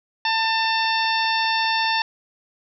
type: harmonic tone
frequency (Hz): 895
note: A5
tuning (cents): +29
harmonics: 1 / 2 / 3 / 4 / 5 / 6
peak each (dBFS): -22 / -25 / -27 / -28 / -29 / -30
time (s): 0.25-2.02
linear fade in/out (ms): 2
effects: none